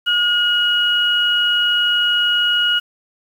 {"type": "tone pair together", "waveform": "sine", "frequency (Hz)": [1432.9, 2900], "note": ["F6", "F#7"], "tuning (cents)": [44, -35], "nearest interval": "octave", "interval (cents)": 1221, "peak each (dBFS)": [-18, -15], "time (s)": [0.06, 2.8], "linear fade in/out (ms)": 20, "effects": ["7-bit"]}